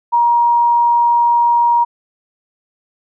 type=tone; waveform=sine; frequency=947 Hz; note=A#5; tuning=27 cents sharp; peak=-9 dBFS; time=0.12-1.85 s; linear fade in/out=20 ms; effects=none